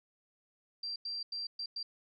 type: tone bursts at uneven times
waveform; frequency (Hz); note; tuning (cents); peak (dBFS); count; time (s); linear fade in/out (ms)
sine; 4717; D8; +7; -36; 5; 0.83-0.96 / 1.05-1.23 / 1.32-1.47 / 1.59-1.66 / 1.76-1.83; 5
effects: none